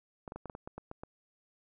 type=clicks; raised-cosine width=1 ms; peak=-28 dBFS; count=10; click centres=0.278 / 0.321 / 0.36 / 0.457 / 0.498 / 0.551 / 0.675 / 0.78 / 0.914 / 1.035 s; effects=none